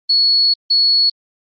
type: tone bursts at uneven times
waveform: sine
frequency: 4380 Hz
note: C#8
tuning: 22 cents flat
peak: -10 dBFS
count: 2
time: 0.09-0.54 / 0.7-1.1 s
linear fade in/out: 10 ms
effects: Opus 24 kbps